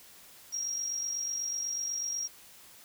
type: tone with amplitude modulation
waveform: sine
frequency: 5630 Hz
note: F8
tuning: 13 cents sharp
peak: -29 dBFS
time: 0.52-2.28 s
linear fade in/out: 20 ms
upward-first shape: sine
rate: 48.1 Hz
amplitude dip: 50%
effects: white hiss -54 dBFS RMS until 2.84 s